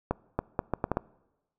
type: accelerating click train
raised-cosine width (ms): 1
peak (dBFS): -12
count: 7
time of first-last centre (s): 0.11-0.971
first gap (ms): 280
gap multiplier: 0.72
effects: noise-tail reverb RT60 1.0 s tail -23 dB re dry